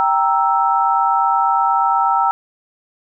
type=chord; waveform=sine; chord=E diminished; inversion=first; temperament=equal; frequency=784 / 932.3 / 1318.5 Hz; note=G5 / Bb5 / E6; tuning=0 / 0 / 0 cents; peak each=-17 dBFS; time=0-2.31 s; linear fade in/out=0 ms; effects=none